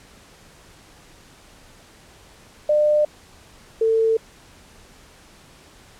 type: tone pair in turn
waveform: sine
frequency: 600 / 447.7 Hz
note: D5 / A4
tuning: +37 / +30 cents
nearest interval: perfect fourth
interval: 507 cents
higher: first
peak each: -14 / -15 dBFS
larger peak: first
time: 2.69-3.05 / 3.81-4.17 s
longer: neither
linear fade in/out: 5 ms
effects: pink hiss -49 dBFS RMS until 5.99 s + low-pass 10000 Hz 12 dB/octave